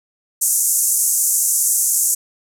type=band-pass noise; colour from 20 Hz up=pink; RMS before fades=-17 dBFS; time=0.41-2.15 s; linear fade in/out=10 ms; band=6500 to 13000 Hz; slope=48 dB/octave; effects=none